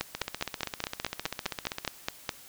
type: two click trains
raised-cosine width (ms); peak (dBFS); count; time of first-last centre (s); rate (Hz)
0.2; -15 / -11; 27 / 12; 0.15-1.849 / 0.01-2.292; 15.3 / 4.82
effects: white hiss -51 dBFS RMS until 2.48 s